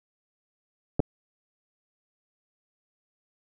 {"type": "clicks", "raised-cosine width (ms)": 2, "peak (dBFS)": -10, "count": 2, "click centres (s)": [0.995, 1.002], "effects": []}